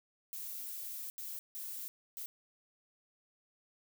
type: noise bursts at uneven times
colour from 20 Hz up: violet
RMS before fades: -43 dBFS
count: 4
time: 0.33-1.1 / 1.18-1.39 / 1.55-1.88 / 2.17-2.26 s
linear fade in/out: 0 ms
effects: none